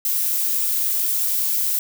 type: noise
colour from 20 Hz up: violet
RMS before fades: -21 dBFS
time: 0.05-1.79 s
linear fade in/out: 2 ms
effects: none